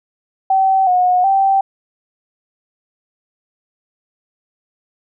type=tone with pitch steps; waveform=sine; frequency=768 / 726 / 779 Hz; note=G5 / F#5 / G5; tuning=-36 / -33 / -11 cents; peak=-10 dBFS; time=0.5-1.61 s; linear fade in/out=5 ms; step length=370 ms; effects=none